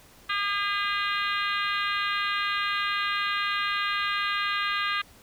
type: harmonic tone with a mistuned harmonic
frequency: 404.8 Hz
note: G#4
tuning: 44 cents flat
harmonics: 3 / 4 / 5 / 6 / 7 / 8 / 9 / 10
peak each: -29 / -31 / -33 / -35 / -36 / -37 / -38 / -39 dBFS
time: 0.29-5.02 s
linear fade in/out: 10 ms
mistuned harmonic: 6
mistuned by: +25 cents
effects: pink hiss -54 dBFS RMS until 5.22 s